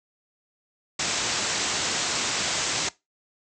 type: low-pass noise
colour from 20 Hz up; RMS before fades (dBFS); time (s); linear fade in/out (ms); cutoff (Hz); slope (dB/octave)
white; -27; 0.99-2.89; 5; 7900; 96
effects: noise-tail reverb RT60 0.2 s tail -20 dB re dry + high-pass 80 Hz 12 dB/octave